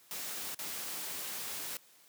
white noise with dropouts, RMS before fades -40 dBFS, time 0.11-1.77 s, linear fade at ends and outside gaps 1 ms, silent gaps 0.546-0.59 s, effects white hiss -62 dBFS RMS until 2.08 s + high-pass 150 Hz 12 dB/octave

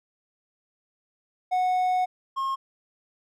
triangle tone pair in turn, 735 / 1075.4 Hz, F#5 / C6, -12 / +47 cents, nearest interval perfect fifth, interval 659 cents, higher second, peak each -19 / -23 dBFS, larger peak first, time 1.51-2.06 / 2.36-2.56 s, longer first, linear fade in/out 20 ms, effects none

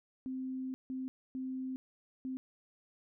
sine tone bursts at uneven times, 260.1 Hz, C4, 10 cents flat, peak -36 dBFS, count 4, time 0.26-0.74 / 0.9-1.08 / 1.35-1.76 / 2.25-2.37 s, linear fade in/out 0 ms, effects none

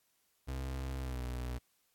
35% pulse tone with pitch glide, 65.9 to 61.84 Hz, C2 to B1, +13 to +3 cents, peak -35 dBFS, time 0.47-1.59 s, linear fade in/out 20 ms, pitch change -110 cents, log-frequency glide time 0.99-1.22 s, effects white hiss -75 dBFS RMS until 1.94 s + AAC 64 kbps

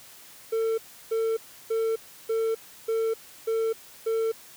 triangle tone bursts, 449.2 Hz, A4, 36 cents sharp, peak -21 dBFS, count 7, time 0.52-4.32 s, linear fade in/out 10 ms, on 260 ms, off 330 ms, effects white hiss -49 dBFS RMS until 4.56 s + high-pass 60 Hz 12 dB/octave

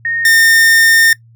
sine / 45% pulse tone pair in turn, 1848 / 1818.4 Hz, A#6 / A#6, -16 / -43 cents, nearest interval unison, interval 27 cents, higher first, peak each -14 / -6 dBFS, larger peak second, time 0.05-0.25 / 0.25-1.13 s, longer second, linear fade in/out 2 ms, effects noise-tail reverb RT60 0.1 s tail -22 dB re dry + added 115 Hz sine -41 dBFS peak until 1.35 s

